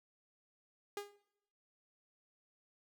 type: tone with exponential decay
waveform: sawtooth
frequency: 407.6 Hz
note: G#4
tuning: 32 cents flat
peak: -33 dBFS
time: 0.97-1.16 s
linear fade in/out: 2 ms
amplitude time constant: 40 ms
effects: noise-tail reverb RT60 0.8 s tail -21 dB re dry